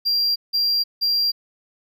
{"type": "tone bursts", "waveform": "triangle", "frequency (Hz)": 4753, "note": "D8", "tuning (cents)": 20, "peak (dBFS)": -16, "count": 3, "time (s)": [0.05, 1.32], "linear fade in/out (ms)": 20, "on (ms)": 310, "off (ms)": 170, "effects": []}